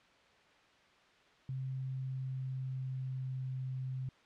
sine tone with pitch glide, 131.7 to 130.19 Hz, C3 to C3, +12 to -8 cents, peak -36 dBFS, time 1.49-4.09 s, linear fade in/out 2 ms, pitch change -20 cents, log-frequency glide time 1.7-3.56 s, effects white hiss -64 dBFS RMS until 4.25 s + low-pass 3000 Hz 12 dB/octave

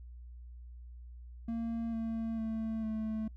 triangle tone with pitch steps, 229.6 / 225.9 / 222.3 / 218.7 Hz, A#3 / A3 / A3 / A3, -26 / +46 / +18 / -10 cents, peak -31 dBFS, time 1.48-3.28 s, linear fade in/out 5 ms, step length 450 ms, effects noise-tail reverb RT60 0.1 s tail -24 dB re dry + added 60 Hz sine -46 dBFS peak until 3.36 s

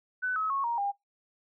sine tone with pitch steps, 1500 / 1283.4 / 1098.1 / 939.5 / 803.8 Hz, F#6 / E6 / C#6 / A#5 / G5, +23 / -47 / -17 / +13 / +43 cents, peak -27 dBFS, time 0.22-0.92 s, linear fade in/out 20 ms, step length 140 ms, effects noise-tail reverb RT60 0.2 s tail -26 dB re dry

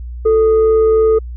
sine tone with frequency modulation, 441.2 Hz, A4, 5 cents sharp, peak -8 dBFS, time 0.25-1.19 s, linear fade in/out 10 ms, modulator 799 Hz, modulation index 0.26, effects added 60 Hz sine -24 dBFS peak until 1.36 s

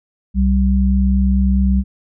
sine tone pair together, 64.7 / 193.88 Hz, C2 / G3, -19 / -19 cents, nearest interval octave + perfect fifth, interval 1900 cents, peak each -13 / -15 dBFS, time 0.34-1.84 s, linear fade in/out 50 ms, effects none

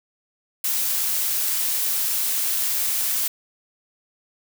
blue noise, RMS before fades -23 dBFS, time 0.64-3.28 s, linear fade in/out 5 ms, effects none

